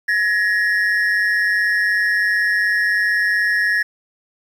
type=ring-modulated tone; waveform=triangle; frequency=1782 Hz; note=A6; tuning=22 cents sharp; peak=-10 dBFS; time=0.08-3.83 s; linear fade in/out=10 ms; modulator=98.6 Hz; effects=8-bit